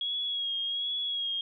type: tone with vibrato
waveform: sine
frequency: 3308 Hz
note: G#7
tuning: 8 cents flat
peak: -29 dBFS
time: 0.01-1.41 s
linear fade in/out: 2 ms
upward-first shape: sine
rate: 1.3 Hz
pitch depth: 36 cents each way
effects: none